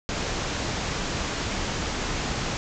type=low-pass noise; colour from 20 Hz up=pink; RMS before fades=-29 dBFS; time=0.09-2.57 s; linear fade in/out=0 ms; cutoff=7400 Hz; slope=96 dB/octave; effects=none